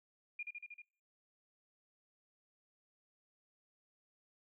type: tone with echo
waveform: sine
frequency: 2418 Hz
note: D7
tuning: 50 cents sharp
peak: -39 dBFS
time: 0.39-0.43 s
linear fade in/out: 5 ms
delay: 78 ms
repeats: 5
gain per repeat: -2 dB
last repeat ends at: 0.82 s
effects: noise-tail reverb RT60 0.5 s tail -26 dB re dry